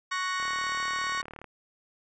35% pulse chord, F# major, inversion second, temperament equal, 1108.7 / 1480 / 1864.7 Hz, C#6 / F#6 / A#6, 0 / 0 / 0 cents, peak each -29 / -34 / -32 dBFS, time 0.11-1.22 s, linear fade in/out 10 ms
click train, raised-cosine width 0.5 ms, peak -27 dBFS, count 40, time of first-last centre 0.4-1.443 s, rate 37.4 Hz
effects resampled to 16000 Hz + 10-bit

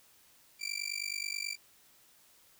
20% pulse tone with amplitude modulation, 2349 Hz, D7, in tune, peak -26 dBFS, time 0.59-1.57 s, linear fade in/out 50 ms, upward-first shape sine, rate 49.3 Hz, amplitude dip 100%, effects white hiss -63 dBFS RMS until 2.59 s

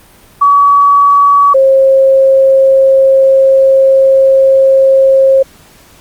sine tone pair in turn, 1136 / 536.1 Hz, C#6 / C5, +42 / +42 cents, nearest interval octave + minor second, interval 1300 cents, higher first, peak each -3 dBFS, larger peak neither, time 0.41-1.54 / 1.54-5.43 s, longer second, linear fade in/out 10 ms, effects pink hiss -41 dBFS RMS until 6 s + Opus 32 kbps

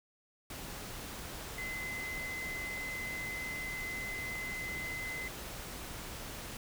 sine tone in noise, 2046 Hz, C7, 39 cents flat, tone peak -38 dBFS, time 1.58-5.28 s, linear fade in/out 2 ms, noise pink, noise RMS -44 dBFS, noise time 0.5-6.57 s, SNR +3 dB, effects none

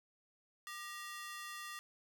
sawtooth ring-modulated tone, 1549 Hz, G6, 21 cents flat, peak -38 dBFS, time 0.67-1.79 s, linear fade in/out 0 ms, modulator 349 Hz, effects none

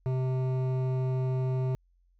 triangle tone with hard clipping, 129.5 Hz, C3, 17 cents flat, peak -28 dBFS, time 0.06-1.75 s, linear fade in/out 0 ms, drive 16 dB, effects added 44 Hz sine -63 dBFS peak until 2.19 s

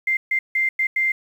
sine tone bursts at uneven times, 2093 Hz, C7, in tune, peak -17 dBFS, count 5, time 0.07-0.17 / 0.31-0.39 / 0.55-0.69 / 0.79-0.87 / 0.96-1.12 s, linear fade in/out 5 ms, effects 8-bit

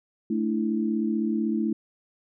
sine chord, A suspended fourth, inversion none, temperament equal, 220 / 293.7 / 329.6 Hz, A3 / D4 / E4, 0 / 0 / 0 cents, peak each -25 / -31 / -28 dBFS, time 0.3-1.73 s, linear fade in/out 5 ms, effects none

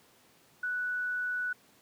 sine tone, 1480 Hz, F#6, in tune, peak -30 dBFS, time 0.63-1.53 s, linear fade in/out 5 ms, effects pink hiss -62 dBFS RMS until 1.81 s + high-pass 150 Hz 12 dB/octave

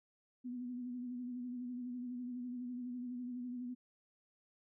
sine tone with vibrato, 246.9 Hz, B3, in tune, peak -40 dBFS, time 0.44-3.75 s, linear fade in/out 20 ms, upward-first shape sine, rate 12 Hz, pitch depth 39 cents each way, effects none

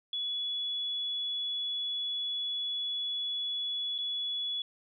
sine tone with dropouts, 3400 Hz, G#7, 40 cents sharp, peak -31 dBFS, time 0.13-4.62 s, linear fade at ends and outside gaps 2 ms, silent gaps 3.981-3.986 s, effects none

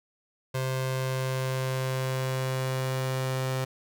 sawtooth tone pair together, 130.81 / 261.6 Hz, C3 / C4, 0 / 0 cents, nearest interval octave, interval 1200 cents, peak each -23 / -30 dBFS, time 0.54-3.65 s, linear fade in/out 10 ms, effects none

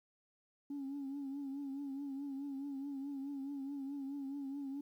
sine tone with vibrato, 277.2 Hz, C#4, in tune, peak -38 dBFS, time 0.7-4.81 s, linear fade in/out 5 ms, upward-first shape triangle, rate 4.7 Hz, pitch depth 69 cents each way, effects tanh soft clip ceiling -37 dBFS + 12-bit

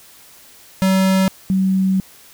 square / sine tone pair in turn, 190 / 190 Hz, F#3 / F#3, +46 / +46 cents, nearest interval unison, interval 0 cents, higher neither, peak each -13 dBFS, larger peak neither, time 0.82-1.28 / 1.5-2 s, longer second, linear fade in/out 0 ms, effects white hiss -45 dBFS RMS until 2.33 s

